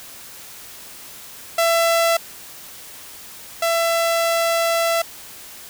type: tone pair in turn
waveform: sawtooth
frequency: 669 / 669 Hz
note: E5 / E5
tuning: +25 / +25 cents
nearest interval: unison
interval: 0 cents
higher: neither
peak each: -11 / -13 dBFS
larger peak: first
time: 1.58-2.17 / 3.62-5.02 s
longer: second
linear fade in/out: 5 ms
effects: white hiss -39 dBFS RMS until 5.69 s